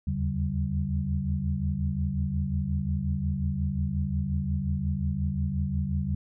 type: tone cluster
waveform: sine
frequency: 78.1 / 83.7 / 141.2 / 192.2 Hz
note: D#2 / E2 / C#3 / G3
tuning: +7 / +27 / +32 / -34 cents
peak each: -31 dBFS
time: 0.07-6.15 s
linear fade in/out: 5 ms
effects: none